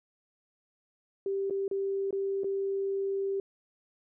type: tone with dropouts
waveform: sine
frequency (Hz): 392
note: G4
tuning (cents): 0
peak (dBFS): -28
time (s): 1.26-3.4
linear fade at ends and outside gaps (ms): 2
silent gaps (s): 1.499-1.507 / 1.68-1.712 / 2.108-2.127 / 2.435-2.443
effects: none